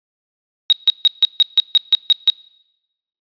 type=tone bursts; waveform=sine; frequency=3794 Hz; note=A#7; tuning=30 cents sharp; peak=-7 dBFS; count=10; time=0.7-2.3 s; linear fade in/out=0 ms; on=25 ms; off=150 ms; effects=noise-tail reverb RT60 0.9 s tail -24 dB re dry + resampled to 11025 Hz